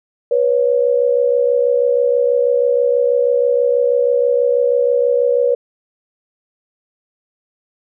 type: tone pair together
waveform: sine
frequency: 488.2 / 554.4 Hz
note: B4 / C#5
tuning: -20 / 0 cents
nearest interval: major second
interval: 220 cents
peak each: -13 / -16 dBFS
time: 0.31-5.55 s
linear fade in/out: 5 ms
effects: none